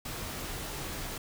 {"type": "noise with comb filter", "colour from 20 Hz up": "pink", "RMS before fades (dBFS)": -38, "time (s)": [0.05, 1.18], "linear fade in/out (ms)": 5, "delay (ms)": 18, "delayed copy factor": -0.5, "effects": []}